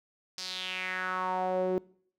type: tone with band-pass filter sweep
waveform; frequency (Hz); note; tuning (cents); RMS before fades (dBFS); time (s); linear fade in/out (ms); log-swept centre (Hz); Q
sawtooth; 185; F#3; 0; -32; 0.38-1.78; 0; 5200 to 390; 3.9
effects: noise-tail reverb RT60 0.6 s tail -23 dB re dry